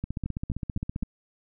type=two click trains; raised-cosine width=5 ms; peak=-18 / -19 dBFS; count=16 / 4; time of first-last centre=0.04-1.027 / 0.26-1.031 s; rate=15.2 / 3.89 Hz; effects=none